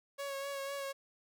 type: tone with vibrato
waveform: sawtooth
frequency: 554.4 Hz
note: C#5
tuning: in tune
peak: -34 dBFS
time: 0.18-0.93 s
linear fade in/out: 20 ms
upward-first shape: sine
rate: 4 Hz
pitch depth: 24 cents each way
effects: none